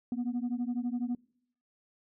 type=beating tone pair; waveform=sine; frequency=238.1 / 250.1 Hz; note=A#3 / B3; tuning=+37 / +22 cents; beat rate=12 Hz; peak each=-31 / -32 dBFS; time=0.12-1.15 s; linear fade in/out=2 ms; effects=noise-tail reverb RT60 0.7 s tail -24 dB re dry + tanh soft clip ceiling -27 dBFS